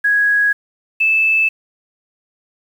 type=tone pair in turn; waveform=sine; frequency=1661.2 / 2627 Hz; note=G#6 / E7; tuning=0 / -7 cents; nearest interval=minor sixth; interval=793 cents; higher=second; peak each=-11 dBFS; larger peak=neither; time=0.04-0.53 / 1-1.49 s; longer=neither; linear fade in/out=10 ms; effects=7-bit